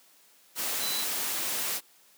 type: tone in noise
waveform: sine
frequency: 3994 Hz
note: B7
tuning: 19 cents sharp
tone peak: -33 dBFS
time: 0.79-1.06 s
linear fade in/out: 50 ms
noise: white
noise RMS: -31 dBFS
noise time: 0.55-1.81 s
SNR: -5 dB
effects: white hiss -60 dBFS RMS until 2.17 s + high-pass 200 Hz 12 dB/octave